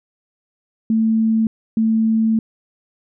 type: tone bursts at uneven times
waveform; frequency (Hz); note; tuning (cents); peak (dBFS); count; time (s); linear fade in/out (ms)
sine; 222.4; A3; +19; -13; 2; 0.9-1.47 / 1.77-2.39; 2
effects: none